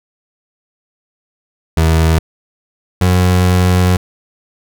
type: tone pair in turn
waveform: 30% pulse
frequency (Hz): 80.9 / 90.81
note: E2 / F#2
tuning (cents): -32 / -32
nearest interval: major second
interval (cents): 200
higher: second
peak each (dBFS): -6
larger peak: neither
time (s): 1.77-2.19 / 3.01-3.97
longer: second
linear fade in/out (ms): 5
effects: none